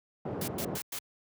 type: band-pass noise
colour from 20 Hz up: pink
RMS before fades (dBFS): -36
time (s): 0.25-0.78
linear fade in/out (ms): 5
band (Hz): 130 to 600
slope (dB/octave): 12
type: noise bursts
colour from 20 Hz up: white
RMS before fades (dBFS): -37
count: 4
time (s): 0.41-0.99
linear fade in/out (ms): 5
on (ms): 70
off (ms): 100
effects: high-pass 80 Hz 12 dB/octave